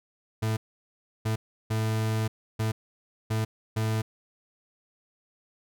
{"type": "tone bursts at uneven times", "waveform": "40% pulse", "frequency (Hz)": 110, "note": "A2", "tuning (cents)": 0, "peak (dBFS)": -24, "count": 6, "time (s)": [[0.42, 0.57], [1.25, 1.36], [1.7, 2.28], [2.59, 2.72], [3.3, 3.45], [3.76, 4.02]], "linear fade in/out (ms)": 10, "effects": []}